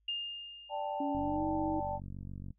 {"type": "tone with exponential decay", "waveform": "sine", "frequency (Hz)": 2818, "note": "F7", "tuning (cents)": 15, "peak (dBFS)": -31, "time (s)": [0.08, 1.37], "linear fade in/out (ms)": 5, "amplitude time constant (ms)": 280}
{"type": "chord", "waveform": "sine", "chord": "D suspended fourth", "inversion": "none", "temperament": "equal", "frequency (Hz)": [587.3, 784, 880], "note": ["D5", "G5", "A5"], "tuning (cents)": [0, 0, 0], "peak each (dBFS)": -38, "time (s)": [0.69, 2], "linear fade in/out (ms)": 50}
{"type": "tone with pitch glide", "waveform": "sine", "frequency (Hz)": [283.6, 314.7], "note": ["C#4", "D#4"], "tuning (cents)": [40, 20], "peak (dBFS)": -32, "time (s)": [1, 1.8], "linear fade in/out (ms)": 5, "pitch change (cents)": 180, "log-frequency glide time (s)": [1.18, 1.44]}
{"type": "click train", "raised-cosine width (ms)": 5, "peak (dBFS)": -32, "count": 65, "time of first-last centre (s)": [1.15, 2.506], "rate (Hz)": 47.2}
{"effects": ["noise-tail reverb RT60 0.1 s tail -17 dB re dry", "added 52 Hz sine -70 dBFS peak until 2.58 s"]}